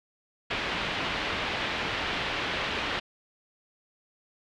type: low-pass noise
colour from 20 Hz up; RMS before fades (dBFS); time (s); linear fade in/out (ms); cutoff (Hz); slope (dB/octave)
white; -31; 0.5-3; 10; 3300; 24
effects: none